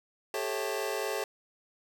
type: chord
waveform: sawtooth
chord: A dominant seventh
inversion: third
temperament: just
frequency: 396 / 440 / 550 / 660 Hz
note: G4 / A4 / C#5 / E5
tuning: +18 / 0 / -14 / +2 cents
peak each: -32 / -31 / -33 / -35 dBFS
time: 0.34-1.24 s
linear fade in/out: 2 ms
effects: none